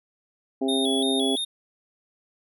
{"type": "harmonic tone", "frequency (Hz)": 133.5, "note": "C3", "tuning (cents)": 35, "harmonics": [2, 3, 4, 5, 6], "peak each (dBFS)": [-24, -27, -36, -33, -37], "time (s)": [0.61, 1.36], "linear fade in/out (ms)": 10}
{"type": "tone with vibrato", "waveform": "square", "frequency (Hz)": 3520, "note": "A7", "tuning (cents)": 0, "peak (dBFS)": -26, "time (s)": [0.68, 1.45], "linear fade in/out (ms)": 10, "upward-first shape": "square", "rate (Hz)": 2.9, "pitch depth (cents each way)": 73}
{"effects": []}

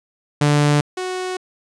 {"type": "tone pair in turn", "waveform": "sawtooth", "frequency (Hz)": [146.83, 368.8], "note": ["D3", "F#4"], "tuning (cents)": [0, -6], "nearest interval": "octave + major third", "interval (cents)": 1594, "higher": "second", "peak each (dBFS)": [-9, -19], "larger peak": "first", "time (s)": [[0.41, 0.81], [0.97, 1.37]], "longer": "neither", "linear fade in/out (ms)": 5, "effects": ["resampled to 22050 Hz"]}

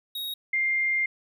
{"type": "tone pair in turn", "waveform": ["square", "sine"], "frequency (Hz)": [3774, 2107], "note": ["A#7", "C7"], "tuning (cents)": [21, 12], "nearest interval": "minor seventh", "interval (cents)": 1009, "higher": "first", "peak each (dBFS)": [-31, -22], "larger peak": "second", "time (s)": [[0.15, 0.34], [0.53, 1.06]], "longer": "second", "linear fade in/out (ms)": 5, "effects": []}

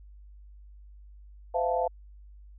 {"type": "chord", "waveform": "sine", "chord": "F major seventh", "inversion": "second", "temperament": "equal with one note detuned", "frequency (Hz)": [510.7, 659.3, 698.5, 880], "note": ["C5", "E5", "F5", "A5"], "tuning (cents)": [-42, 0, 0, 0], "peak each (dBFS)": [-29, -31, -29, -32], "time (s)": [1.54, 1.88], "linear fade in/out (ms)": 10, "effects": ["added 50 Hz sine -47 dBFS peak until 2.58 s"]}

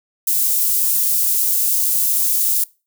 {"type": "high-pass noise", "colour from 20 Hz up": "white", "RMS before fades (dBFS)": -17, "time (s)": [0.27, 2.64], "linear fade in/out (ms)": 5, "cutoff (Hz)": 9600, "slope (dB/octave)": 12, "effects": ["noise-tail reverb RT60 0.3 s tail -23 dB re dry"]}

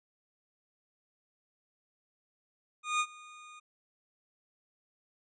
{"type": "tone with ADSR envelope", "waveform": "25% pulse", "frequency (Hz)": 1227, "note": "D#6", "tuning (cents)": -25, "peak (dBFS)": -22, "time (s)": [2.83, 3.6], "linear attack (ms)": 170, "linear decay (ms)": 59, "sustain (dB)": -23, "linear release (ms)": 13, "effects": ["resampled to 22050 Hz"]}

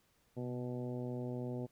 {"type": "harmonic tone with a mistuned harmonic", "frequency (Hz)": 123.47, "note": "B2", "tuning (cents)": 0, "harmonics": [1, 2, 3, 4, 5, 6, 7], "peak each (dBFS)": [-41, -42, -45, -47, -50, -58, -58], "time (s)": [0.36, 1.67], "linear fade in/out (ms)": 20, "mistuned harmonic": 1, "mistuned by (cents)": 42, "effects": ["pink hiss -73 dBFS RMS until 1.71 s"]}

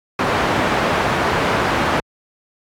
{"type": "low-pass noise", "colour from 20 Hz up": "white", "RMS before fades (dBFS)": -18, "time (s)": [0.19, 2], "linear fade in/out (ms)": 2, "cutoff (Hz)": 1300, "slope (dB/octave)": 12, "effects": ["high-pass 60 Hz 12 dB/octave", "AAC 64 kbps"]}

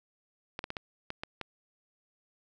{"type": "clicks", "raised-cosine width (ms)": 0.3, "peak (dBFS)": -20, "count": 7, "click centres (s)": [0.591, 0.641, 0.704, 0.768, 1.104, 1.235, 1.413], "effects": []}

